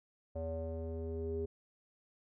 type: tone with low-pass filter sweep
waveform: square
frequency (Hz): 81.4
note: E2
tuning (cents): -21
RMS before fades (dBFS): -39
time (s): 0.35-1.46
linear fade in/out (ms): 10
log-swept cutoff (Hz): 600 to 400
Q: 7.8
effects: none

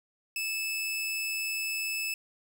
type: tone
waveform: sawtooth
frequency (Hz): 2617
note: E7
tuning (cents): -13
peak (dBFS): -27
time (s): 0.36-2.14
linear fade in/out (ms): 2
effects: none

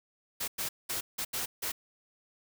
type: noise bursts at uneven times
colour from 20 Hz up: white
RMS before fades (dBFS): -34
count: 6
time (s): 0.4-0.48 / 0.58-0.69 / 0.89-1.01 / 1.18-1.25 / 1.33-1.46 / 1.62-1.72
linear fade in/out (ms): 10
effects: none

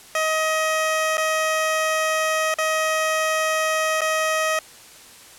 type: tone with dropouts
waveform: 15% pulse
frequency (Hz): 631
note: D#5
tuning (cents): +24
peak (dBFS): -13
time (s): 0.15-4.59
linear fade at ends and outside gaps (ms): 2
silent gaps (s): 1.171-1.179 / 2.541-2.585 / 4.008-4.016
effects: white hiss -45 dBFS RMS until 5.38 s + low-pass 11000 Hz 12 dB/octave

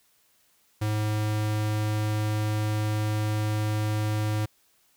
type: tone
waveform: square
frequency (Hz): 106.7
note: G#2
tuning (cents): +47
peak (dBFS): -25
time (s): 0.81-4.46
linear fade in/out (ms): 10
effects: white hiss -65 dBFS RMS until 4.96 s

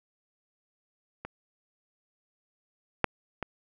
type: clicks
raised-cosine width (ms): 0.5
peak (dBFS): -22 / -6 / -17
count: 3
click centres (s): 1.25 / 3.043 / 3.427
effects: none

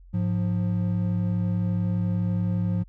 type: tone pair together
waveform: triangle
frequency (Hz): 105.24 / 177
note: G#2 / F3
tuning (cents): +23 / +23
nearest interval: major sixth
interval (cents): 900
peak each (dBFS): -23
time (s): 0.13-2.84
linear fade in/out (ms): 20
effects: added 44 Hz sine -46 dBFS peak until 2.88 s

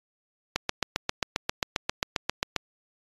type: click train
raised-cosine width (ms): 0.2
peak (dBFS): -7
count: 16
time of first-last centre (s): 0.56-2.563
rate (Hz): 7.49
effects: AAC 32 kbps

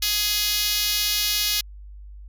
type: tone with high-pass filter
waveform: 5% pulse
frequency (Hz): 417.2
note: G#4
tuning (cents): +8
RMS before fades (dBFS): -23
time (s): 0.02-1.61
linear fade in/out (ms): 5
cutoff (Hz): 3800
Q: 0.79
effects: added 50 Hz sine -38 dBFS peak until 2.28 s

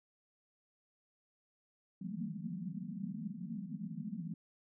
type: band-pass noise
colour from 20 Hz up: pink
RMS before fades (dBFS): -42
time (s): 2.01-4.34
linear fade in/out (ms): 5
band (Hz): 160 to 240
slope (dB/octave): 96
effects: none

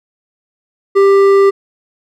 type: tone with hard clipping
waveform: triangle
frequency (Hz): 394.5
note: G4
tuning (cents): +11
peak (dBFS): -7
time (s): 0.95-1.51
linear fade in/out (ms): 20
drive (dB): 12
effects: none

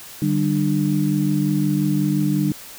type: tone cluster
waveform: sine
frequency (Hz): 150.6 / 196.2 / 299.4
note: D3 / G3 / D4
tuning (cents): +44 / +2 / +33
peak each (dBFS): -21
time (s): 0.22-2.52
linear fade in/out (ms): 2
effects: white hiss -39 dBFS RMS until 2.78 s

